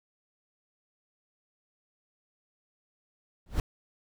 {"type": "noise with exponential growth", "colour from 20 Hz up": "brown", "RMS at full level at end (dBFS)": -21, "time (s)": [3.46, 3.6], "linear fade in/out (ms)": 2, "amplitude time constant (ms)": 29, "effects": []}